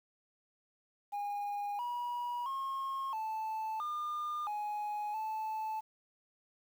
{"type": "tone with pitch steps", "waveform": "sine", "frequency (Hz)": [817, 966, 1079, 877, 1207, 836, 873], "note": ["G#5", "B5", "C#6", "A5", "D6", "G#5", "A5"], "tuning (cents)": [-29, -39, -47, -6, 47, 11, -14], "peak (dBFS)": -32, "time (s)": [1.12, 5.81], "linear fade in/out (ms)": 20, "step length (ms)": 670, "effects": ["tanh soft clip ceiling -34 dBFS", "10-bit"]}